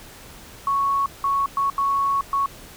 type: tone bursts at uneven times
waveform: sine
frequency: 1108.7 Hz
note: C#6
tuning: in tune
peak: -18 dBFS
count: 5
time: 0.67-1.06 / 1.24-1.46 / 1.57-1.7 / 1.78-2.21 / 2.33-2.46 s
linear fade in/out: 2 ms
effects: pink hiss -43 dBFS RMS until 2.76 s